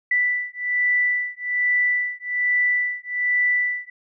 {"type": "beating tone pair", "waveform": "sine", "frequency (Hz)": [1975.5, 1976.7], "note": ["B6", "B6"], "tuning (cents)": [0, 1], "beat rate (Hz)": 1.2, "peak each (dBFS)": -22, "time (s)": [0.11, 3.9], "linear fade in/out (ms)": 5, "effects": []}